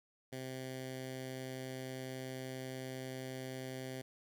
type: tone with notch filter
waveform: 10% pulse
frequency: 130.3 Hz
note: C3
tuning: 7 cents flat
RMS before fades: -44 dBFS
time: 0.32-4.02 s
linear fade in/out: 10 ms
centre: 980 Hz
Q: 1.6
effects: none